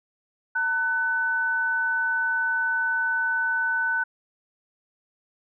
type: tone pair together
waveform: sine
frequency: 907.9 / 1500 Hz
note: A#5 / F#6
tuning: -46 / +23 cents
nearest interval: major sixth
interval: 869 cents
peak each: -31 / -22 dBFS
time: 0.55-4.04 s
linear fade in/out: 10 ms
effects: none